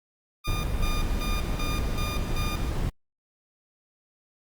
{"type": "tone with tremolo", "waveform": "15% pulse", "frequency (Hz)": 1211, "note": "D#6", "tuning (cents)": -47, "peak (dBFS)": -27, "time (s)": [0.44, 2.71], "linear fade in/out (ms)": 20, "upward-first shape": "square", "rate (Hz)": 2.6, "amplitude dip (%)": 75}
{"type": "noise", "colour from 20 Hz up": "brown", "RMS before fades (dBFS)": -27, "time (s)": [0.47, 2.9], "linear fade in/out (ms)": 10}
{"effects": ["Opus 32 kbps"]}